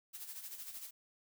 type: noise with tremolo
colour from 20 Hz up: blue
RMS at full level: -45 dBFS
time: 0.13-0.91 s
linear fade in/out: 20 ms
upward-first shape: sine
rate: 13 Hz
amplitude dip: 60%
effects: none